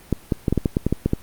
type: clicks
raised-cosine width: 3 ms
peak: -5 dBFS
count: 11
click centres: 0.127 / 0.322 / 0.482 / 0.526 / 0.577 / 0.658 / 0.769 / 0.866 / 0.926 / 1.06 / 1.134 s
effects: pink hiss -47 dBFS RMS until 1.22 s + Opus 24 kbps